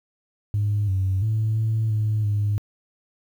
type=tone with pitch steps; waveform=sine; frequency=103.5 / 95.2 / 109.4 / 110.7 / 107.5 / 103.4 Hz; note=G#2 / F#2 / A2 / A2 / A2 / G#2; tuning=-5 / +50 / -9 / +11 / -40 / -7 cents; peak=-18 dBFS; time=0.54-2.58 s; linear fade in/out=0 ms; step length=340 ms; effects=tanh soft clip ceiling -16 dBFS + 9-bit